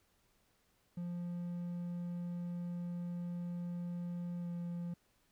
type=tone with pitch glide; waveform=triangle; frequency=174.61 to 173 Hz; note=F3 to F3; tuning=0 to -16 cents; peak=-36 dBFS; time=0.97-4.94 s; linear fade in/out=5 ms; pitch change=-16 cents; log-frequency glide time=4.4-4.48 s; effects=pink hiss -74 dBFS RMS until 5.31 s